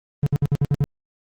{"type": "tone bursts", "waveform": "triangle", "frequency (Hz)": 143.2, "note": "D3", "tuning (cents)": -43, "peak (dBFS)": -13, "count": 7, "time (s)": [0.23, 0.84], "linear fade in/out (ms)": 0, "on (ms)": 34, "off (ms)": 62, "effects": ["Opus 24 kbps"]}